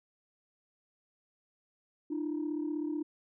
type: tone pair together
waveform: sine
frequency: 301 / 337 Hz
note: D4 / E4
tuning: +43 / +38 cents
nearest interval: major second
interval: 195 cents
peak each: -32 / -36 dBFS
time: 2.1-3.03 s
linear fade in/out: 10 ms
effects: tanh soft clip ceiling -27 dBFS